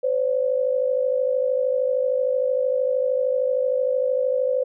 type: tone pair together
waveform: sine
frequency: 512.9 / 566 Hz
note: C5 / C#5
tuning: -35 / +36 cents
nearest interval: major second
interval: 171 cents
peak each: -20 / -24 dBFS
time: 0.03-4.64 s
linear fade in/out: 10 ms
effects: none